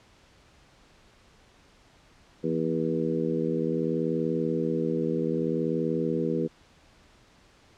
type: harmonic tone with a mistuned harmonic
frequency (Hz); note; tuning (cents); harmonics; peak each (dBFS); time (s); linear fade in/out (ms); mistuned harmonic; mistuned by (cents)
80.6; E2; -38; 2 / 3 / 4 / 5 / 6; -31 / -31 / -31 / -31 / -31; 2.43-6.48; 20; 2; +52
effects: pink hiss -58 dBFS RMS until 7.77 s + low-pass 6000 Hz 12 dB/octave